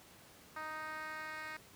10% pulse tone with band-pass filter sweep, 311.1 Hz, D#4, in tune, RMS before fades -44 dBFS, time 0.56-1.57 s, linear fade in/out 5 ms, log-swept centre 1300 to 2100 Hz, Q 1.5, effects pink hiss -59 dBFS RMS until 1.75 s + high-pass 80 Hz 12 dB/octave

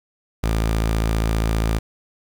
sawtooth tone, 55 Hz, A1, in tune, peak -14 dBFS, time 0.43-1.79 s, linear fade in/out 10 ms, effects 7-bit

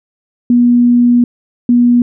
sine tone pair in turn, 241.8 / 241.8 Hz, B3 / B3, -36 / -36 cents, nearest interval unison, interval 0 cents, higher neither, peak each -5 dBFS, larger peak neither, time 0.5-1.24 / 1.69-2.02 s, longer first, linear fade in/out 2 ms, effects none

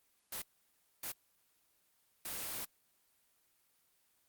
white noise bursts at uneven times, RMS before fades -41 dBFS, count 3, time 0.32-0.42 / 1.03-1.12 / 2.25-2.65 s, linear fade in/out 5 ms, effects white hiss -74 dBFS RMS until 4.28 s + Opus 24 kbps

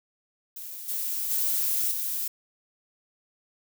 violet noise with level steps, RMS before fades -39 / -30 / -26 / -30 dBFS, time 0.56-2.28 s, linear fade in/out 5 ms, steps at 0.88 / 1.3 / 1.91 s, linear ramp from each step 10 ms, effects none

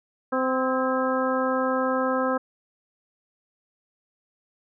harmonic tone with a mistuned harmonic, 259.5 Hz, C4, 14 cents flat, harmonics 1 / 2 / 3 / 4 / 5 / 6, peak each -27 / -25 / -33 / -30 / -29 / -34 dBFS, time 0.32-2.38 s, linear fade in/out 10 ms, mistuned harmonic 6, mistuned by +56 cents, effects none

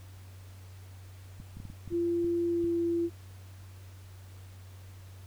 clicks, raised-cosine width 5 ms, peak -31 dBFS, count 9, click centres 1.401 / 1.57 / 1.601 / 1.653 / 1.701 / 1.877 / 1.925 / 2.245 / 2.642 s
sine tone with pitch glide, 342.6 to 339.6 Hz, F4 to F4, -33 to -48 cents, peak -26 dBFS, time 1.9-3.1 s, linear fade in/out 50 ms, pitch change -15 cents, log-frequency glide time 2.47-2.72 s
effects added 94 Hz sine -46 dBFS peak until 5.26 s + pink hiss -58 dBFS RMS until 5.26 s

